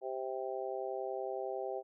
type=harmonic tone; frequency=130.81 Hz; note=C3; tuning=in tune; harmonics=3 / 4 / 5 / 6; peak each=-40 / -41 / -42 / -43 dBFS; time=0.01-1.83 s; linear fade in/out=50 ms; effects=none